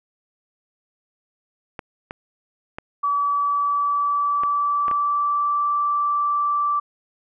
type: clicks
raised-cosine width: 0.5 ms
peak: -16 dBFS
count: 6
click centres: 1.792 / 2.109 / 2.785 / 4.435 / 4.882 / 4.913 s
type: tone with pitch glide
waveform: sine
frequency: 1146 to 1166.7 Hz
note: D6 to D6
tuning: -43 to -12 cents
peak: -18 dBFS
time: 3.03-6.8 s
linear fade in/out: 10 ms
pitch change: +31 cents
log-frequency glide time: 3.13-5.69 s
effects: none